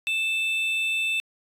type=tone pair together; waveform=triangle; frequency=2637 / 3577 Hz; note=E7 / A7; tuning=0 / +28 cents; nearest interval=perfect fourth; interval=528 cents; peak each=-22 / -29 dBFS; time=0.07-1.2 s; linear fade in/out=0 ms; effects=resampled to 32000 Hz